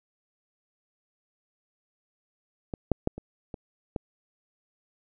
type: clicks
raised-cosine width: 2 ms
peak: -19 / -8 / -10 / -24 / -23 / -16 dBFS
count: 6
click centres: 2.738 / 2.917 / 3.074 / 3.18 / 3.542 / 3.962 s
effects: none